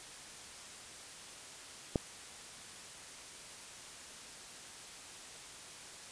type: click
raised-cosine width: 2 ms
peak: -16 dBFS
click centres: 1.958 s
effects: white hiss -50 dBFS RMS until 6.11 s + resampled to 22050 Hz